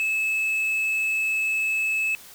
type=tone; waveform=triangle; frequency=2600 Hz; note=E7; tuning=24 cents flat; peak=-20 dBFS; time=0-2.15 s; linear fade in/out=0 ms; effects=white hiss -46 dBFS RMS until 2.34 s